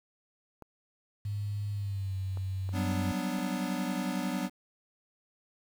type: clicks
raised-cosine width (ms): 1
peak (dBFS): -32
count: 5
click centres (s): 0.623 / 2.373 / 2.691 / 2.915 / 3.389
type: tone with pitch glide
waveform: sine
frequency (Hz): 102.6 to 95.18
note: G#2 to F#2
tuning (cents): -21 to +49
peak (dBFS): -31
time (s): 1.25-3.12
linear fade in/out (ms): 5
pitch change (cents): -130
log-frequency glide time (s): 1.72-2.16
type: chord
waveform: square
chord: G major seventh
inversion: third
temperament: equal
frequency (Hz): 185 / 196 / 246.9 / 293.7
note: F#3 / G3 / B3 / D4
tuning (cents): 0 / 0 / 0 / 0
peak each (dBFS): -36 / -38 / -36 / -38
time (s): 2.72-4.5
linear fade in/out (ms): 50
effects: 9-bit